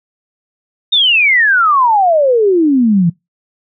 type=exponential sweep; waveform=sine; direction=down; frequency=3729 to 162.6 Hz; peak=-7 dBFS; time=0.92-3.1 s; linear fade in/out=10 ms; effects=noise-tail reverb RT60 0.2 s tail -24 dB re dry